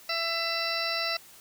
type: harmonic tone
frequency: 667 Hz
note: E5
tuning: 20 cents sharp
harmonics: 1 / 2 / 3 / 4 / 6 / 7 / 8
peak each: -35 / -35 / -35 / -35 / -35 / -35 / -35 dBFS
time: 0.09-1.17 s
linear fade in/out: 5 ms
effects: white hiss -52 dBFS RMS until 1.4 s